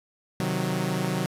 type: chord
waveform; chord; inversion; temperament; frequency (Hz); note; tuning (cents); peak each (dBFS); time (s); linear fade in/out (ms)
sawtooth; C diminished; none; equal; 130.81 / 155.56 / 185; C3 / Eb3 / Gb3; 0 / 0 / 0; -27 / -26 / -24; 0.4-1.26; 0
effects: resampled to 32000 Hz + 8-bit